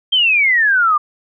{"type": "exponential sweep", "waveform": "sine", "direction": "down", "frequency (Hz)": [3200, 1174], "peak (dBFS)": -10, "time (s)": [0.12, 0.98], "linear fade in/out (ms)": 10, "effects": []}